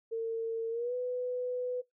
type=tone with pitch glide; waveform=sine; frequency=453.9 to 497.8 Hz; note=A#4 to B4; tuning=-46 to +14 cents; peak=-31 dBFS; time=0.11-1.82 s; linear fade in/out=20 ms; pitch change=+160 cents; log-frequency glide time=0.7-0.94 s; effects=noise-tail reverb RT60 0.2 s tail -23 dB re dry